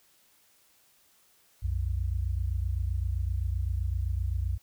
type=tone pair together; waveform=sine; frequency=61.74 / 89.49 Hz; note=B1 / F2; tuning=0 / +43 cents; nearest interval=tritone; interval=643 cents; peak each=-29 / -30 dBFS; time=1.62-4.58 s; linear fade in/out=20 ms; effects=white hiss -64 dBFS RMS until 4.62 s